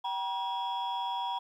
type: tone cluster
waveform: sine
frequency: 775 / 958 / 3341 Hz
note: G5 / A#5 / G#7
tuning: -20 / +47 / +10 cents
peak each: -35 / -31 / -39 dBFS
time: 0.04-1.39 s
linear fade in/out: 10 ms
effects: tanh soft clip ceiling -26 dBFS + 11-bit